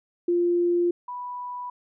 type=tone pair in turn; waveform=sine; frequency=348.4 / 985.4 Hz; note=F4 / B5; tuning=-4 / -4 cents; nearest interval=octave + tritone; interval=1800 cents; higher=second; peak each=-19 / -31 dBFS; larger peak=first; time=0.28-0.91 / 1.08-1.7 s; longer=first; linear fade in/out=5 ms; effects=none